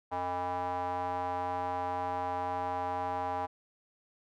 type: tone with band-pass filter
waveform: square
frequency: 89.8 Hz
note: F2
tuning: 49 cents sharp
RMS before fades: -34 dBFS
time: 0.11-3.47 s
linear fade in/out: 20 ms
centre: 860 Hz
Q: 4.7
effects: none